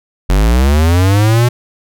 square linear sweep, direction up, 44.04 to 123.47 Hz, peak -8 dBFS, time 0.29-1.49 s, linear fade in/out 10 ms, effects none

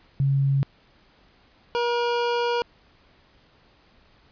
sine / 25% pulse tone pair in turn, 137.7 / 477 Hz, C#3 / A#4, -11 / +40 cents, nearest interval octave + minor seventh, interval 2151 cents, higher second, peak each -18 dBFS, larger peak neither, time 0.2-0.63 / 1.75-2.62 s, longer second, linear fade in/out 0 ms, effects pink hiss -58 dBFS RMS until 4.31 s + resampled to 11025 Hz

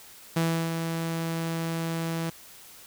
sawtooth tone with ADSR envelope, 164.81 Hz, E3, in tune, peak -18 dBFS, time 0.36-2.3 s, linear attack 7 ms, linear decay 330 ms, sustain -6 dB, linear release 5 ms, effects white hiss -49 dBFS RMS until 2.86 s

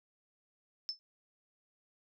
sine tone with exponential decay, 5274 Hz, E8, in tune, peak -30 dBFS, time 0.89-0.99 s, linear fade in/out 0 ms, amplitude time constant 21 ms, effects none

